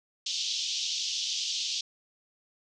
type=band-pass noise; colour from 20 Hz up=pink; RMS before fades=-32 dBFS; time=0.26-1.81 s; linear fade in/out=5 ms; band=3000 to 6400 Hz; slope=48 dB/octave; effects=none